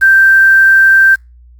sine tone with quantisation, 1568 Hz, G6, in tune, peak -3 dBFS, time 0.01-1.16 s, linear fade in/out 20 ms, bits 5, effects added 60 Hz sine -37 dBFS peak until 1.59 s + Opus 48 kbps

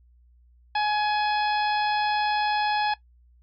harmonic tone, 841 Hz, G#5, 22 cents sharp, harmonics 1 / 2 / 3 / 4 / 5 / 6, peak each -23 / -29 / -33 / -35 / -37 / -39 dBFS, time 0.75-2.94 s, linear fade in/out 5 ms, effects noise-tail reverb RT60 0.1 s tail -17 dB re dry + added 60 Hz sine -54 dBFS peak until 3.42 s

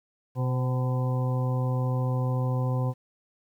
harmonic tone with a mistuned harmonic, 126.6 Hz, B2, 43 cents sharp, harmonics 1 / 2 / 3 / 4 / 6 / 7 / 8, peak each -24 / -36 / -42 / -35 / -41 / -43 / -40 dBFS, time 0.35-2.94 s, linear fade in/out 50 ms, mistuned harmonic 4, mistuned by +30 cents, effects 10-bit

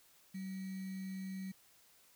sine tone with sample-and-hold, 190 Hz, F#3, 46 cents sharp, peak -40 dBFS, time 0.34-1.52 s, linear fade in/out 10 ms, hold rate 2100 Hz, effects white hiss -66 dBFS RMS until 2.15 s

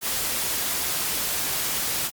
white noise, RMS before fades -26 dBFS, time 0.01-2.11 s, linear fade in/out 50 ms, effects Opus 48 kbps

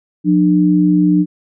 sine tone pair together, 178.71 / 300 Hz, F3 / D4, +40 / +37 cents, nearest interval major sixth, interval 897 cents, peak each -12 / -11 dBFS, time 0.24-1.26 s, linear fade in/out 50 ms, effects none

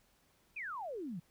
sine exponential sweep, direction down, 2597 to 155.56 Hz, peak -39 dBFS, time 0.56-1.2 s, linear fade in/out 10 ms, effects pink hiss -71 dBFS RMS until 1.3 s

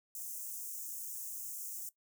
white high-pass noise, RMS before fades -43 dBFS, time 0.15-1.89 s, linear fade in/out 2 ms, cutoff 6200 Hz, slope 48 dB/octave, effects noise-tail reverb RT60 0.1 s tail -18 dB re dry

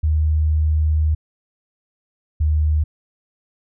sine tone pair in turn, 77.3 / 76.59 Hz, D#2 / D#2, -11 / -27 cents, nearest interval unison, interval 16 cents, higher first, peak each -14 dBFS, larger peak neither, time 0.03-1.15 / 2.4-2.84 s, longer first, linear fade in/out 10 ms, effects none

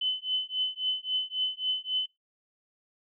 sine tone with tremolo, 3029 Hz, F#7, 40 cents sharp, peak -23 dBFS, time 0.01-2.06 s, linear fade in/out 5 ms, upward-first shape triangle, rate 3.7 Hz, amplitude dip 100%, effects noise-tail reverb RT60 0.2 s tail -21 dB re dry

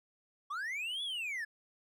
triangle linear two-way sweep, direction up then down, 1088 to 3467 to 1672 Hz, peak -34 dBFS, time 0.5-1.45 s, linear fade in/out 10 ms, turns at 1.03 s, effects none

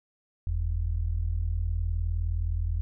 sine tone pair together, 44.41 / 83.9 Hz, F1 / E2, +30 / +31 cents, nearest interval major seventh, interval 1101 cents, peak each -28 dBFS, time 0.47-2.81 s, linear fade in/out 0 ms, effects none

